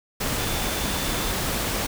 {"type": "tone in noise", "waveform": "sine", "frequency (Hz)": 3520, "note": "A7", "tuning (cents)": 0, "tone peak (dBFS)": -37, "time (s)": [0.38, 1.31], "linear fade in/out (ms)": 10, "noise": "pink", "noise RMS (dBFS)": -26, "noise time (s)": [0.2, 1.87], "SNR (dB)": -14, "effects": []}